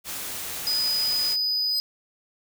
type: noise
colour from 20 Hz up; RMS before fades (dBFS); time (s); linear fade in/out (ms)
white; -33; 0.04-1.37; 50
type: tone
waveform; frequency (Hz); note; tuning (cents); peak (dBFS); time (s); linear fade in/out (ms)
triangle; 4978; D#8; 0; -21; 0.67-1.8; 0
type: tone with exponential growth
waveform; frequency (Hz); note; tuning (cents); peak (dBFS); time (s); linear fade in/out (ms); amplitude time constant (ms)
5% pulse; 4186; C8; 0; -23; 1.63-1.79; 2; 33
effects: none